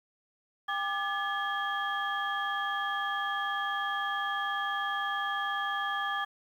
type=tone cluster; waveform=sine; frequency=798 / 1189 / 1709 / 3250 Hz; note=G5 / D6 / G#6 / G#7; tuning=+31 / +21 / +49 / -38 cents; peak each=-35 / -33 / -33 / -39 dBFS; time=0.68-6.25 s; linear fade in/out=10 ms; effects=tanh soft clip ceiling -20 dBFS + 10-bit